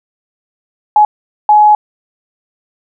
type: tone bursts at uneven times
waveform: sine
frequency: 843 Hz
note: G#5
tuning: 26 cents sharp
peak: -3 dBFS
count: 2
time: 0.96-1.05 / 1.49-1.75 s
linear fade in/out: 2 ms
effects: none